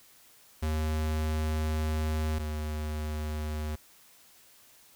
square tone pair in turn, 77.78 / 76.36 Hz, D#2 / D#2, 0 / -32 cents, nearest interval unison, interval 32 cents, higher first, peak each -28 / -32 dBFS, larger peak first, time 0.62-2.39 / 2.39-3.76 s, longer first, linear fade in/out 10 ms, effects white hiss -58 dBFS RMS until 4.95 s

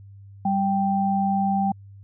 sine tone pair together, 196 / 784 Hz, G3 / G5, 0 / 0 cents, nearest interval 2 octaves, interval 2400 cents, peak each -22 dBFS, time 0.45-1.72 s, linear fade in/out 5 ms, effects added 99 Hz sine -42 dBFS peak until 2.03 s

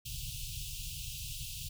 pink band-stop noise, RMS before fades -41 dBFS, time 0.05-1.69 s, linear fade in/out 10 ms, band 150 to 2600 Hz, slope 96 dB/octave, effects none

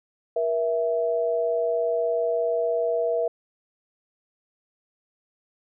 sine tone pair together, 476.1 / 659.3 Hz, A#4 / E5, +37 / 0 cents, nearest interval tritone, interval 563 cents, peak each -24 dBFS, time 0.36-3.28 s, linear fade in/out 5 ms, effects none

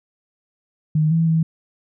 sine tone with pitch steps, 154.7 / 164.1 / 161.7 Hz, D#3 / E3 / E3, -10 / -8 / -33 cents, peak -14 dBFS, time 0.95-1.43 s, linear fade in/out 5 ms, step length 160 ms, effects none

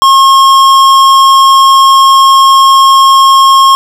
sine tone with tanh clipping, 1079 Hz, C#6, 47 cents flat, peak -3 dBFS, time 0.02-3.75 s, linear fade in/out 0 ms, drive 16 dB, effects none

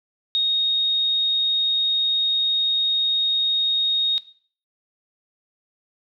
sine tone, 3729 Hz, A#7, in tune, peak -17 dBFS, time 0.35-4.18 s, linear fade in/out 0 ms, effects noise-tail reverb RT60 0.5 s tail -18 dB re dry

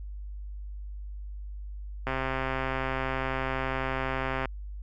click train, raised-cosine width 0.5 ms, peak -15 dBFS, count 316, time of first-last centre 2.07-4.456 s, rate 132 Hz, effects added 50 Hz sine -36 dBFS peak until 4.82 s

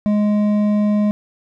triangle tone with hard clipping, 208.6 Hz, G#3, 8 cents sharp, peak -15 dBFS, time 0.06-1.11 s, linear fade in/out 0 ms, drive 11 dB, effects none

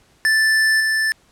square tone with level steps, 1760 Hz, A6, in tune, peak -14 / -17 dBFS, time 0.25-1.12 s, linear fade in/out 0 ms, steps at 0.8 s, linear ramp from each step 5 ms, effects pink hiss -56 dBFS RMS until 1.31 s + low-pass 10000 Hz 12 dB/octave

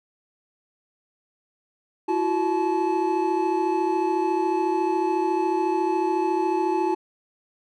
triangle tone cluster, 336.2 / 370.2 / 865 Hz, E4 / F#4 / A5, +34 / +1 / -30 cents, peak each -23 dBFS, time 2.08-6.95 s, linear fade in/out 10 ms, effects none

